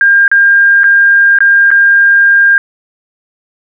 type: tone with dropouts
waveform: sine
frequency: 1605 Hz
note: G6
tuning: 40 cents sharp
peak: -3 dBFS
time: 0.01-2.58 s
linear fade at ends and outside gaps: 1 ms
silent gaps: 0.279-0.315 / 0.834-0.841 / 1.387-1.405 / 1.705-1.714 s
effects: none